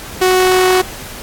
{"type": "tone", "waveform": "sawtooth", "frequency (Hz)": 370, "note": "F#4", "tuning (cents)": 0, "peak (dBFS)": -5, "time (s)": [0.21, 0.82], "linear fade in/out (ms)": 10, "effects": ["pink hiss -30 dBFS RMS until 1.22 s", "AAC 64 kbps"]}